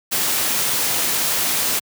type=noise; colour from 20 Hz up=white; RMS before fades=-20 dBFS; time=0.11-1.8 s; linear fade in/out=20 ms; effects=high-pass 100 Hz 12 dB/octave